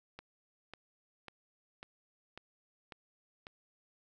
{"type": "click train", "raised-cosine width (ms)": 0.3, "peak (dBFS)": -30, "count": 7, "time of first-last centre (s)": [0.19, 3.469], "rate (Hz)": 1.83, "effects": []}